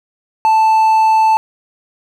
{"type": "tone", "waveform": "triangle", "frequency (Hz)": 880, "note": "A5", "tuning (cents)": 0, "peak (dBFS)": -6, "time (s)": [0.45, 1.37], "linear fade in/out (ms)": 0, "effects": []}